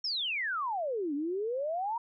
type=exponential two-way sweep; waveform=sine; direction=down then up; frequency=5550 to 277.2 to 961 Hz; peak=-30 dBFS; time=0.04-1.98 s; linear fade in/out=5 ms; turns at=1.14 s; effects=none